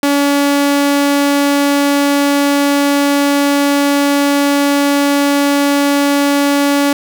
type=tone; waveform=sawtooth; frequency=284 Hz; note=C#4; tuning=42 cents sharp; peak=-6 dBFS; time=0.03-6.93 s; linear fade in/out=2 ms; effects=none